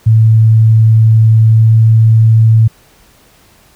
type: tone with pitch glide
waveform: sine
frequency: 111.1 to 111.74 Hz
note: A2 to A2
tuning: +17 to +27 cents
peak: -3 dBFS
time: 0.06-2.68 s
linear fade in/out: 10 ms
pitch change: +10 cents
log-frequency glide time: 1.51-1.71 s
effects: pink hiss -46 dBFS RMS until 3.75 s